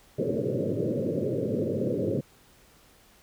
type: band-pass noise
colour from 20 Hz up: white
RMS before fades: -28 dBFS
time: 0.18-2.21 s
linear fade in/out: 10 ms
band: 100 to 570 Hz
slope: 96 dB/octave
effects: pink hiss -58 dBFS RMS until 3.22 s